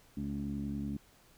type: tone with low-pass filter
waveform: 15% pulse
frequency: 70.8 Hz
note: C#2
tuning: 37 cents sharp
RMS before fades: -37 dBFS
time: 0.17-0.97 s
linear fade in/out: 5 ms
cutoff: 250 Hz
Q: 5.2
effects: pink hiss -63 dBFS RMS until 1.37 s